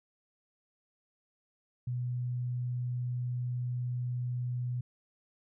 sine tone, 123.47 Hz, B2, in tune, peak -31 dBFS, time 1.87-4.81 s, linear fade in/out 5 ms, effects none

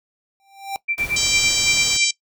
square tone with exponential growth, 786 Hz, G5, 4 cents sharp, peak -22 dBFS, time 0.4-0.76 s, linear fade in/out 0 ms, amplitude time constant 77 ms
sine tone with tremolo, 2349 Hz, D7, in tune, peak -18 dBFS, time 0.88-2.05 s, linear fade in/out 10 ms, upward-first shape sine, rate 8.9 Hz, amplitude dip 100%
pink noise, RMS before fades -33 dBFS, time 0.98-1.97 s, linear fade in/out 0 ms
harmonic tone, 784 Hz, G5, in tune, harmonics 3 / 4 / 5 / 6 / 7 / 8 / 9 / 10, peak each -26 / -26 / -26 / -26 / -26 / -26 / -26 / -26 dBFS, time 1.16-2.11 s, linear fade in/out 5 ms
effects noise-tail reverb RT60 0.1 s tail -19 dB re dry

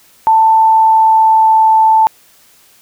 sine tone with pitch glide, 887 to 881.4 Hz, A5 to A5, +14 to +3 cents, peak -5 dBFS, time 0.27-2.07 s, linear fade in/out 0 ms, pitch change -11 cents, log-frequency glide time 0.55-1.64 s, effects white hiss -47 dBFS RMS until 2.81 s

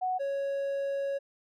sine / triangle tone pair in turn, 740 / 554.4 Hz, F#5 / C#5, 0 / 0 cents, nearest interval perfect fourth, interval 500 cents, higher first, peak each -27 dBFS, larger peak neither, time 0.01-0.19 / 0.19-1.19 s, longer second, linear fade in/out 20 ms, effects none

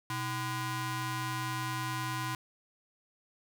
sawtooth ring-modulated tone, 445.1 Hz, A4, 20 cents sharp, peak -26 dBFS, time 0.1-2.35 s, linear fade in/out 2 ms, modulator 570 Hz, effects none

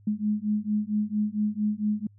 sine beating tone pair, 208.5 / 212.9 Hz, G#3 / G#3, +7 / +43 cents, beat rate 4.4 Hz, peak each -27 dBFS, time 0.07-2.07 s, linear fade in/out 5 ms, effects added 102 Hz sine -52 dBFS peak until 2.18 s

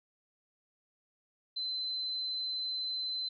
sine tone, 4058 Hz, B7, 46 cents sharp, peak -33 dBFS, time 1.56-3.29 s, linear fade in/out 10 ms, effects none

